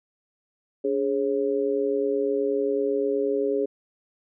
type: tone with amplitude modulation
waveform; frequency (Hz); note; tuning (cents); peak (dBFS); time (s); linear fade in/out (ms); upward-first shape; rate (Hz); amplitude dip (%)
sine; 415.3; G#4; 0; -17; 0.84-3.66; 10; sine; 128; 100
effects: none